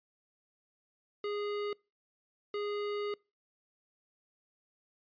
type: tone bursts at uneven times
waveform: square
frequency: 412.5 Hz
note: G#4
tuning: 12 cents flat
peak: -34 dBFS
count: 2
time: 1.24-1.73 / 2.54-3.14 s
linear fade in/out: 2 ms
effects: noise-tail reverb RT60 0.3 s tail -26 dB re dry + resampled to 11025 Hz